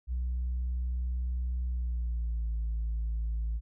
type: tone with pitch glide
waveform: sine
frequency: 61.74 to 55.64 Hz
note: B1 to A1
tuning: 0 to +20 cents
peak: -27 dBFS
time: 0.07-3.61 s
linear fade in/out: 50 ms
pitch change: -180 cents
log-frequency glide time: 1.67-2.54 s
effects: tanh soft clip ceiling -27 dBFS